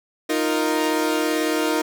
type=chord; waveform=sawtooth; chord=Eb suspended second; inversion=none; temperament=equal; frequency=311.1 / 349.2 / 466.2 Hz; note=Eb4 / F4 / Bb4; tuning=0 / 0 / 0 cents; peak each=-18 / -22 / -21 dBFS; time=0.29-1.82 s; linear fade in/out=10 ms; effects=none